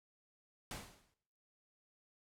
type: noise with exponential decay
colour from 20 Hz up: pink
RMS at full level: -42 dBFS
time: 0.71-1.14 s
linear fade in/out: 1 ms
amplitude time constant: 92 ms
effects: noise-tail reverb RT60 0.7 s tail -18 dB re dry + low-pass 12000 Hz 12 dB/octave